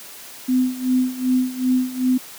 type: tone with tremolo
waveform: sine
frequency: 254.7 Hz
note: C4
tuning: 46 cents flat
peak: -13 dBFS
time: 0.48-2.18 s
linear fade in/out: 10 ms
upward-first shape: sine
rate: 2.6 Hz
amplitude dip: 85%
effects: white hiss -39 dBFS RMS until 2.38 s + high-pass 150 Hz 12 dB/octave